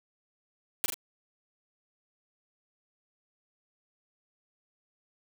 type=noise with echo; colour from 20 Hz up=white; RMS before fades=-27 dBFS; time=0.84-0.86 s; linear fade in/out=0 ms; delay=41 ms; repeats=2; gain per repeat=-5 dB; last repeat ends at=0.942 s; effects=none